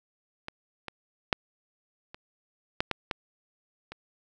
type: clicks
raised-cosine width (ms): 0.3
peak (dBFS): -20 / -20 / -6 / -26 / -9 / -11 / -13 / -24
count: 8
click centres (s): 0.484 / 0.883 / 1.328 / 2.145 / 2.805 / 2.913 / 3.112 / 3.92
effects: none